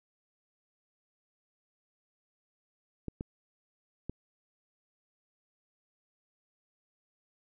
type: clicks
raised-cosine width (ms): 3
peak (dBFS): -23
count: 3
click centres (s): 3.083 / 3.209 / 4.096
effects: none